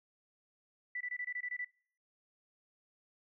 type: tone bursts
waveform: sine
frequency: 1975 Hz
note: B6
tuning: in tune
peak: -36 dBFS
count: 9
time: 0.95-1.647 s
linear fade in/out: 5 ms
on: 57 ms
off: 23 ms
effects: noise-tail reverb RT60 0.6 s tail -25 dB re dry